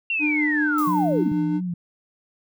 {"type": "linear sweep", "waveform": "sine", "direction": "down", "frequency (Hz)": [2762, 140.5], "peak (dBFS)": -21, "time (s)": [0.1, 1.32], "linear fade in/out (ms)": 2}
{"type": "tone with tremolo", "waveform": "triangle", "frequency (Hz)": 300, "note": "D4", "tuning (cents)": 37, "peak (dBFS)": -18, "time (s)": [0.19, 1.61], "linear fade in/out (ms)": 50, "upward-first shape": "triangle", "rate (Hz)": 5.2, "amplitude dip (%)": 30}
{"type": "noise with exponential decay", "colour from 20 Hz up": "violet", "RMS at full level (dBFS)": -33, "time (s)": [0.78, 1.43], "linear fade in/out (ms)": 2, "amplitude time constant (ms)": 140}
{"type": "tone with vibrato", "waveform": "sine", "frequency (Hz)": 174.61, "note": "F3", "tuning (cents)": 0, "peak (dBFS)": -24, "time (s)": [0.87, 1.74], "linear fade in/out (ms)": 5, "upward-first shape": "sine", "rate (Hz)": 3, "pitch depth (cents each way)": 80}
{"effects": []}